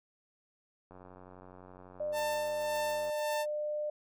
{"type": "click train", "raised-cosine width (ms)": 1, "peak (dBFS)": -38, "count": 202, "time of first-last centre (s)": [0.91, 3.097], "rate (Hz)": 91.9}
{"type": "tone", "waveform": "sine", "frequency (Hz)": 600, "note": "D5", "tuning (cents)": 37, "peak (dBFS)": -32, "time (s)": [2, 3.9], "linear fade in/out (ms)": 5}
{"type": "tone with tremolo", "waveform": "sawtooth", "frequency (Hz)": 893, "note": "A5", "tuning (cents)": 25, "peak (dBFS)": -30, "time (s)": [2.12, 3.46], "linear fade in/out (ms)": 50, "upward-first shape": "sine", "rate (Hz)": 1.8, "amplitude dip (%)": 55}
{"effects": []}